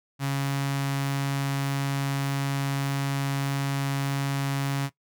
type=tone with notch filter; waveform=sawtooth; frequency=138.59 Hz; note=C#3; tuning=in tune; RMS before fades=-27 dBFS; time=0.19-4.9 s; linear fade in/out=50 ms; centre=470 Hz; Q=1.3; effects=noise-tail reverb RT60 0.1 s tail -17 dB re dry